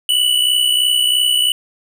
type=tone pair together; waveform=square; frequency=2915 / 2978 Hz; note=F#7 / F#7; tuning=-26 / +11 cents; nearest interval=unison; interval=37 cents; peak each=-19 / -14 dBFS; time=0.09-1.52 s; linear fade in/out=2 ms; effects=none